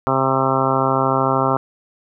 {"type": "harmonic tone", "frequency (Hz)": 133.2, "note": "C3", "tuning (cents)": 31, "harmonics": [1, 2, 3, 4, 5, 6, 7, 8, 9, 10], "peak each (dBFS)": [-24, -24, -24, -24, -24, -24, -24, -24, -24, -24], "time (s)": [0.07, 1.57], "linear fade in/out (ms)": 0, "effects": []}